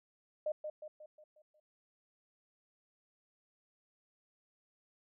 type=tone with echo; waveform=sine; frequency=610 Hz; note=D#5; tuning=34 cents flat; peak=-32 dBFS; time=0.46-0.52 s; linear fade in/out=5 ms; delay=180 ms; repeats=6; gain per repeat=-6 dB; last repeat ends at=1.6 s; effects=none